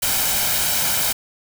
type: noise with comb filter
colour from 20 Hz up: white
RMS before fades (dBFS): -20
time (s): 0.02-1.13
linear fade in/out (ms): 10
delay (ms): 1.3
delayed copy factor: +0.5
effects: none